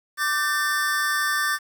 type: tone cluster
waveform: square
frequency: 1176 / 1542 / 1791 Hz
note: D6 / G6 / A6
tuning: +2 / -29 / +30 cents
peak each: -27 / -28 / -25 dBFS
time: 0.17-1.59 s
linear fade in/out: 50 ms
effects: 8-bit